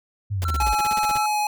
sine linear sweep, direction down, 105.3 to 50.6 Hz, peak -22 dBFS, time 0.3-0.74 s, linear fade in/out 20 ms
pink noise bursts, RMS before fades -32 dBFS, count 13, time 0.42-1.175 s, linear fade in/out 0 ms, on 23 ms, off 38 ms
triangle tone with pitch glide, 1351 to 1327.8 Hz, E6 to E6, +42 to +12 cents, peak -24 dBFS, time 0.45-1.26 s, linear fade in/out 2 ms, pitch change -30 cents, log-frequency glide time 0.59-0.97 s
square tone with vibrato, 843 Hz, G#5, 26 cents sharp, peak -21 dBFS, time 0.6-1.47 s, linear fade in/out 2 ms, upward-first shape triangle, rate 3.4 Hz, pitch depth 9 cents each way
effects none

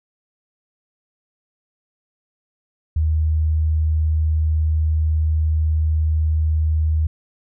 sine tone, 78.2 Hz, D#2, 9 cents sharp, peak -15 dBFS, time 2.96-7.07 s, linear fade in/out 5 ms, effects none

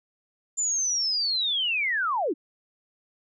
sine linear sweep, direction down, 7200 to 250.1 Hz, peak -23 dBFS, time 0.57-2.34 s, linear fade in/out 20 ms, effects none

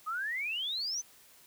sine exponential sweep, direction up, 1218 to 6250 Hz, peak -32 dBFS, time 0.06-1.02 s, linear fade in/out 20 ms, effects white hiss -59 dBFS RMS until 1.46 s

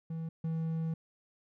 triangle tone pair in turn, 162.7 / 162.12 Hz, E3 / E3, -22 / -29 cents, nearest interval unison, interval 7 cents, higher first, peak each -33 / -29 dBFS, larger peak second, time 0.1-0.29 / 0.44-0.94 s, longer second, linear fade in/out 5 ms, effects none

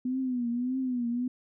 sine tone with vibrato, 249 Hz, B3, 14 cents sharp, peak -27 dBFS, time 0.05-1.28 s, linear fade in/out 5 ms, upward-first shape triangle, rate 1.7 Hz, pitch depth 110 cents each way, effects none

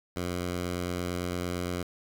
10% pulse tone, 88.8 Hz, F2, 29 cents sharp, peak -22 dBFS, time 0.16-1.83 s, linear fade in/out 5 ms, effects 8-bit

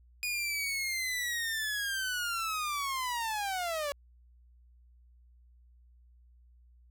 sawtooth linear sweep, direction down, 2468 to 559 Hz, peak -28 dBFS, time 0.23-3.92 s, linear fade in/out 0 ms, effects added 60 Hz sine -57 dBFS peak until 6.9 s

